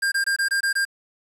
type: tone bursts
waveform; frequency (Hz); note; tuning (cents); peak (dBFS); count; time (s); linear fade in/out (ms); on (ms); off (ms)
square; 1602; G6; +37; -20; 7; 0.02-0.852; 10; 100; 22
effects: resampled to 32000 Hz + 8-bit

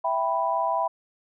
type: chord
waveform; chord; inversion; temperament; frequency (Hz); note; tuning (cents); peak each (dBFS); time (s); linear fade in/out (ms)
sine; E minor; none; equal; 659.3 / 784 / 987.8; E5 / G5 / B5; 0 / 0 / 0; -27 / -28 / -25; 0.04-0.88; 10
effects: none

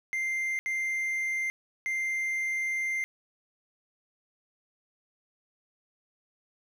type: tone bursts at uneven times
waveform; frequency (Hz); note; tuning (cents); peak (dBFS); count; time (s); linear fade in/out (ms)
triangle; 2093; C7; 0; -26; 3; 0.13-0.59 / 0.66-1.5 / 1.86-3.04; 0
effects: none

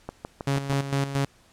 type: click train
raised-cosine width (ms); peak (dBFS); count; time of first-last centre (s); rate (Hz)
1; -18; 5; 0.09-0.727; 6.28
type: tone with tremolo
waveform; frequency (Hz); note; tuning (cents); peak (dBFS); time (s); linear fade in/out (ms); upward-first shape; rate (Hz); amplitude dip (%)
sawtooth; 138.59; C#3; 0; -18; 0.47-1.25; 5; square; 4.4; 65
effects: pink hiss -58 dBFS RMS until 1.52 s + low-pass 10000 Hz 12 dB/octave

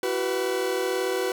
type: tone cluster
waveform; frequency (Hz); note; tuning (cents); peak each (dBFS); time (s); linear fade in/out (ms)
40% pulse; 340.7 / 379.2 / 492.5; F4 / F#4 / B4; -43 / +43 / -5; -33 / -26 / -27; 0.03-1.32; 2
effects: none

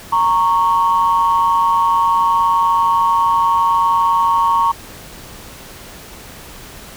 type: tone pair together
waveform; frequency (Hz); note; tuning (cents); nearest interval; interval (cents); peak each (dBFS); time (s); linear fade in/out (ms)
sine; 926 / 1105.3; A#5 / C#6; -12 / -5; minor third; 307; -13; 0.12-4.72; 10
effects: tanh soft clip ceiling -5 dBFS + pink hiss -36 dBFS RMS until 6.96 s

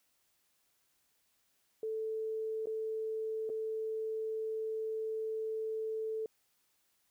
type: tone with dropouts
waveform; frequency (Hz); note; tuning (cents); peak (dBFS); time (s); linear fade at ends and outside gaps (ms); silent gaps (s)
sine; 440; A4; 0; -34; 1.83-6.26; 2; 2.658-2.67 / 3.493-3.499
effects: white hiss -75 dBFS RMS until 7.1 s

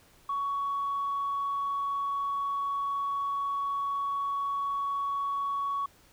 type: tone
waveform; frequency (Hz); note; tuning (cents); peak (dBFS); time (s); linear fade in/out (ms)
sine; 1119; C#6; +16; -27; 0.29-5.86; 5
effects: tanh soft clip ceiling -24 dBFS + pink hiss -60 dBFS RMS until 6.12 s

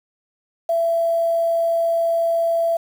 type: tone with quantisation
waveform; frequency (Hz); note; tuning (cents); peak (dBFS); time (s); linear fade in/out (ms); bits
sine; 669; E5; +25; -16; 0.69-2.77; 5; 7
effects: none

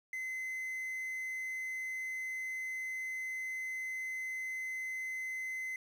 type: tone with quantisation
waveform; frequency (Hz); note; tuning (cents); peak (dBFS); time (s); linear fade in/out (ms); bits
triangle; 2049; C7; -37; -35; 0.13-5.76; 2; 10
effects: none

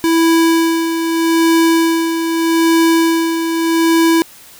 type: tone with tremolo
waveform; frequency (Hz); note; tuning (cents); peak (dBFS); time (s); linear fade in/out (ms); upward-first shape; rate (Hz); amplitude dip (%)
square; 329.6; E4; 0; -9; 0.04-4.22; 0; sine; 0.81; 55
effects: white hiss -40 dBFS RMS until 4.59 s

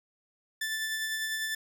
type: tone with tremolo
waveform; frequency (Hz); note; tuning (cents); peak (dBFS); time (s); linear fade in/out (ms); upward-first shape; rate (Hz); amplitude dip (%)
sawtooth; 1760; A6; 0; -26; 0.61-1.55; 5; sine; 10; 30
effects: none

